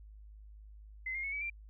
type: tone with pitch steps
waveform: sine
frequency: 2052 / 2126 / 2202 / 2281 / 2363 Hz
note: C7 / C7 / C#7 / C#7 / D7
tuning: -34 / +27 / -12 / +49 / +10 cents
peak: -35 dBFS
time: 1.06-1.5 s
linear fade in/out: 5 ms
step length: 88 ms
effects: added 52 Hz sine -50 dBFS peak until 1.69 s